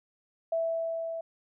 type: tone with level ramp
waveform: sine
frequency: 659 Hz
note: E5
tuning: 1 cent flat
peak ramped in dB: -25 to -33 dBFS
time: 0.52-1.21 s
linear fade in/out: 5 ms
effects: none